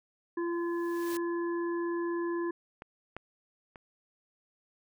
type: harmonic tone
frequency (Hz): 342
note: F4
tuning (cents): -36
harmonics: 1 / 3 / 5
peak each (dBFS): -30 / -40 / -44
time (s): 0.37-2.51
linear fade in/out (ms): 5
type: noise with exponential growth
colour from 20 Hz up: white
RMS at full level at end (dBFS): -41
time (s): 0.52-1.17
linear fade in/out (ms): 2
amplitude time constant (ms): 140
type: clicks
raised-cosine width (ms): 0.5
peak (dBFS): -28 / -24 / -32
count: 3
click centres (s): 2.821 / 3.166 / 3.758
effects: none